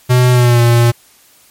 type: tone with pitch glide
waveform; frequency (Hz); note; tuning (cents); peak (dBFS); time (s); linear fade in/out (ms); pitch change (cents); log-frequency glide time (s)
square; 125.1 to 118.49; B2 to A#2; +23 to +29; -7; 0.09-0.92; 20; -94; 0.31-0.61
effects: white hiss -47 dBFS RMS until 1.5 s + MP3 64 kbps